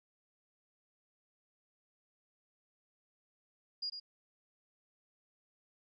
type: tone with echo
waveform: sine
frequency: 4851 Hz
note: D#8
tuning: 45 cents flat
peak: -35 dBFS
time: 3.82-3.9 s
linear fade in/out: 10 ms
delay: 100 ms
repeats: 1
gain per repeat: -7 dB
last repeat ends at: 4 s
effects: none